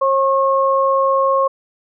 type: tone pair together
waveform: sine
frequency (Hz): 539.8 / 1085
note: C#5 / C#6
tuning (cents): -46 / -37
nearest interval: octave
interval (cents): 1209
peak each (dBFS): -15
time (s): 0.01-1.48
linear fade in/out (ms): 10
effects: none